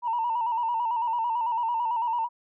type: tone with vibrato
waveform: sine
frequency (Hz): 932.3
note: A#5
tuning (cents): 0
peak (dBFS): -23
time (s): 0.02-2.29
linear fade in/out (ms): 50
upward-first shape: square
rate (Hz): 9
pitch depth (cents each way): 58
effects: tanh soft clip ceiling -19 dBFS